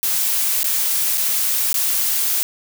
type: noise with dropouts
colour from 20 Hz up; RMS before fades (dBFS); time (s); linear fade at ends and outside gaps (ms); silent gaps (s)
blue; -19; 0.03-2.43; 0; 0.631-0.643 / 1.174-1.179 / 1.729-1.742
effects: none